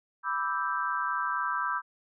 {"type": "chord", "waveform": "sine", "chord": "E minor seventh", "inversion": "second", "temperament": "equal", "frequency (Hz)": [987.8, 1174.7, 1318.5, 1568], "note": ["B5", "D6", "E6", "G6"], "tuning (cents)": [0, 0, 0, 0], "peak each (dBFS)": -33, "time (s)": [0.23, 1.82], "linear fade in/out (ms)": 50, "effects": []}